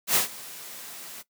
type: noise with ADSR envelope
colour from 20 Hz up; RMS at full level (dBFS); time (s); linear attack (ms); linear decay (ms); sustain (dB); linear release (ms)
white; -20; 0.07-1.23; 84; 120; -21; 25
effects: noise-tail reverb RT60 0.1 s tail -17 dB re dry + high-pass 150 Hz 12 dB/octave